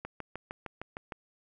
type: click train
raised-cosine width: 0.5 ms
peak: -23 dBFS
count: 8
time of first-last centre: 0.05-1.122 s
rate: 6.53 Hz
effects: none